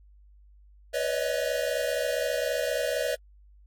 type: tone cluster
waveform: square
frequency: 495.2 / 563 / 614 / 638 Hz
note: B4 / C#5 / D#5 / D#5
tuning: +5 / +27 / -23 / +43 cents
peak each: -32 / -31 / -35 / -33 dBFS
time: 0.93-3.16 s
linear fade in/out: 20 ms
effects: added 50 Hz sine -52 dBFS peak until 3.66 s + AAC 64 kbps